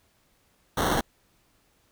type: noise with sample-and-hold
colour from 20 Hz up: violet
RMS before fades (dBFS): -25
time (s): 0.77-1.01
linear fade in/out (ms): 5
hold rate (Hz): 2450
effects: pink hiss -66 dBFS RMS until 1.91 s